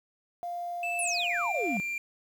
sine tone, 698.5 Hz, F5, in tune, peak -32 dBFS, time 0.43-1.77 s, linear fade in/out 0 ms
triangle tone with pitch glide, 2637 to 2377 Hz, E7 to D7, 0 to +20 cents, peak -29 dBFS, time 0.83-1.98 s, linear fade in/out 2 ms, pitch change -180 cents, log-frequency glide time 1-1.36 s
sine exponential sweep, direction down, 11220 to 176.3 Hz, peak -29 dBFS, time 0.99-1.8 s, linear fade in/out 0 ms
effects tanh soft clip ceiling -17 dBFS + 9-bit

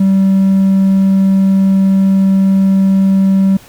triangle tone, 193 Hz, G3, 27 cents flat, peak -4 dBFS, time 0-3.57 s, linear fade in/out 5 ms, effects tanh soft clip ceiling -1 dBFS + pink hiss -40 dBFS RMS until 3.68 s

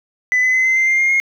sine tone with pitch steps, 2002 / 2022 / 2042 / 2062 / 2082 / 2103 / 2123 / 2144 Hz, B6 / B6 / C7 / C7 / C7 / C7 / C7 / C7, +23 / +40 / -43 / -26 / -9 / +8 / +25 / +42 cents, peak -10 dBFS, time 0.32-1.2 s, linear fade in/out 0 ms, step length 110 ms, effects tanh soft clip ceiling -10 dBFS + 8-bit

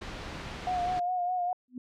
pink noise, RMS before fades -39 dBFS, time 0.01-1 s, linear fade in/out 10 ms
sine tone with vibrato, 720 Hz, F#5, 47 cents flat, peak -27 dBFS, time 0.67-1.53 s, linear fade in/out 2 ms, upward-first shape sine, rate 4.9 Hz, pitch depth 38 cents each way
sine tone with exponential growth, 250 Hz, B3, 21 cents sharp, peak -32 dBFS, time 1.68-1.78 s, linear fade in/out 2 ms, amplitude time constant 20 ms
effects low-pass 4000 Hz 12 dB/octave

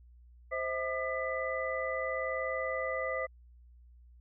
sine tone cluster, 523 / 644 / 1207 / 1993 Hz, C5 / E5 / D6 / B6, -1 / -41 / +47 / +15 cents, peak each -35 / -38 / -39 / -37 dBFS, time 0.51-3.27 s, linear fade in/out 20 ms, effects added 60 Hz sine -54 dBFS peak until 4.2 s

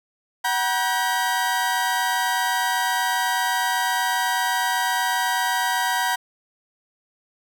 30% pulse tone cluster, 751 / 960 / 1590 Hz, F#5 / B5 / G6, +26 / -49 / +24 cents, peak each -23 / -20 / -25 dBFS, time 0.44-6.16 s, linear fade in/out 10 ms, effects none

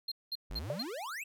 triangle tone bursts, 4194 Hz, C8, 3 cents sharp, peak -33 dBFS, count 4, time 0.08-0.828 s, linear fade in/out 5 ms, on 37 ms, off 200 ms
square exponential sweep, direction up, 39.85 to 2780 Hz, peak -39 dBFS, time 0.5-1.24 s, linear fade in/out 10 ms
sine tone with exponential decay, 587.3 Hz, D5, in tune, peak -29 dBFS, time 0.7-0.85 s, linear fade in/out 1 ms, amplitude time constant 31 ms
effects none

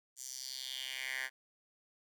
10% pulse tone with high-pass filter sweep, 130.81 Hz, C3, in tune, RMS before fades -42 dBFS, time 0.16-1.3 s, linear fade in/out 50 ms, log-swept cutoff 7100 to 1600 Hz, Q 3.4, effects none

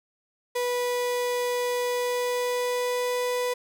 35% pulse tone with pitch glide, 490.6 to 494.3 Hz, B4 to B4, -12 to +1 cents, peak -23 dBFS, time 0.55-3.54 s, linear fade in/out 10 ms, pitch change +13 cents, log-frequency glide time 1.8-3.17 s, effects 9-bit

